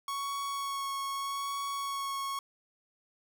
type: tone with vibrato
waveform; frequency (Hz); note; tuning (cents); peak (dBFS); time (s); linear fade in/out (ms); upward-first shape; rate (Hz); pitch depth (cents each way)
45% pulse; 1108.7; C#6; 0; -33; 0.08-2.39; 2; sine; 0.81; 14
effects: none